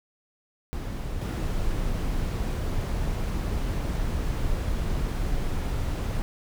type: noise with level steps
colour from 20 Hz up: brown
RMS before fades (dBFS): -31 / -27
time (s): 0.73-6.22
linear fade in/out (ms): 0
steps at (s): 1.21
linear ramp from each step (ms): 5
effects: none